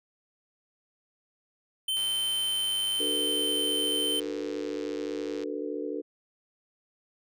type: tone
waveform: square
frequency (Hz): 3087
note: G7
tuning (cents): -27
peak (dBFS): -27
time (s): 1.88-4.2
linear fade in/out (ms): 5
type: click train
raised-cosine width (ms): 0.2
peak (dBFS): -27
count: 351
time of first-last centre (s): 1.97-5.435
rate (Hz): 101
type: chord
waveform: sine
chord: B minor seventh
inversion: first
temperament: just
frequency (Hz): 296.3 / 370.4 / 444.5 / 493.9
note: D4 / F#4 / A4 / B4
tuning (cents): +15 / +2 / +18 / 0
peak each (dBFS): -35 / -38 / -35 / -38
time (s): 2.99-6.02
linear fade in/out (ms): 20
effects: none